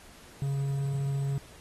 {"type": "tone with quantisation", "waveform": "triangle", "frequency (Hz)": 138.59, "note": "C#3", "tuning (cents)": 0, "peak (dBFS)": -25, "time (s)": [0.42, 1.38], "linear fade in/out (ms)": 0, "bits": 9, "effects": ["pink hiss -53 dBFS RMS until 1.6 s", "AAC 32 kbps"]}